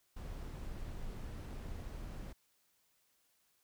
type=noise; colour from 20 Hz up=brown; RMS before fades=-44 dBFS; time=0.16-2.33 s; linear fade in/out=10 ms; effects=white hiss -75 dBFS RMS until 3.63 s